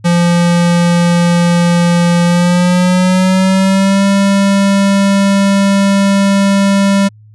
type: tone with pitch glide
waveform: square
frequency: 172.9 to 197.47 Hz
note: F3 to G3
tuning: -17 to +13 cents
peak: -8 dBFS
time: 0.04-7.09 s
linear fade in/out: 20 ms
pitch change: +230 cents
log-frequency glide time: 2.24-4.05 s
effects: added 107 Hz sine -37 dBFS peak until 7.34 s + resampled to 24000 Hz